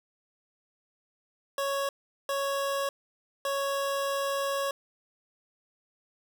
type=tone bursts at uneven times; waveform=25% pulse; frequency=554.4 Hz; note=C#5; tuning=in tune; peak=-24 dBFS; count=3; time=1.58-1.89 / 2.29-2.89 / 3.45-4.71 s; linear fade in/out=2 ms; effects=none